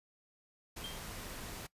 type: noise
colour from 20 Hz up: pink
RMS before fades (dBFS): -45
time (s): 0.76-1.67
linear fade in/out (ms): 10
type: tone with exponential decay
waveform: triangle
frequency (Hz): 3180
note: G7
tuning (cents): +24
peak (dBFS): -37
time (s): 0.84-1.1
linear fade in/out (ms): 2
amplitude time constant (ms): 55
effects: noise-tail reverb RT60 0.1 s tail -20 dB re dry + resampled to 32000 Hz